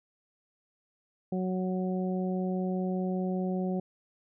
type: harmonic tone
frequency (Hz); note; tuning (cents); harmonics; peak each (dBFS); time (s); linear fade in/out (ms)
185; F#3; 0; 1 / 2 / 3 / 4; -29 / -35 / -39 / -41; 1.32-3.8; 5
effects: none